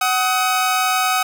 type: tone pair together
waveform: sawtooth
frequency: 749 / 1265.1 Hz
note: F#5 / D#6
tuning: +21 / +28 cents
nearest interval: major sixth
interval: 907 cents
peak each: -15 dBFS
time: 0.01-1.23 s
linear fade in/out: 5 ms
effects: 8-bit